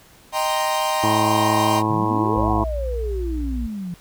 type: chord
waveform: 45% pulse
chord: C minor seventh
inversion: first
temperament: equal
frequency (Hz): 622.3 / 784 / 932.3 / 1046.5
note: Eb5 / G5 / Bb5 / C6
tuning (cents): 0 / 0 / 0 / 0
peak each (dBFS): -25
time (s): 0.32-1.83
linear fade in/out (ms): 50
type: harmonic tone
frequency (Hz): 108.3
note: A2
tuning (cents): -27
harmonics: 1 / 2 / 3 / 4 / 5 / 6 / 7 / 8 / 9 / 10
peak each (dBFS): -25 / -27 / -23 / -32 / -34 / -35 / -32 / -29 / -24 / -27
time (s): 1.03-2.64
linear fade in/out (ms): 5
type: exponential two-way sweep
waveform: sine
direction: up then down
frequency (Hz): 130.81 to 754 to 169.5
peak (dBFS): -26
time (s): 1.9-3.94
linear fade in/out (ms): 0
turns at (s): 2.51
type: tone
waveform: sine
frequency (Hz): 59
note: A#1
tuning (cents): +22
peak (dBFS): -23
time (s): 2.36-3.67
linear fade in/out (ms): 10
effects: pink hiss -50 dBFS RMS until 4 s